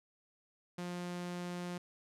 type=tone; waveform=sawtooth; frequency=176.8 Hz; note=F3; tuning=22 cents sharp; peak=-35 dBFS; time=0.78-1.78 s; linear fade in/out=5 ms; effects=low-pass 10000 Hz 12 dB/octave